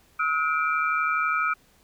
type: tone cluster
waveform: sine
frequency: 1284 / 1436 / 2352 Hz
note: E6 / F6 / D7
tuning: -46 / +48 / +2 cents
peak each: -24 / -27 / -29 dBFS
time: 0.19-1.54 s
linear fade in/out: 10 ms
effects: pink hiss -60 dBFS RMS until 1.83 s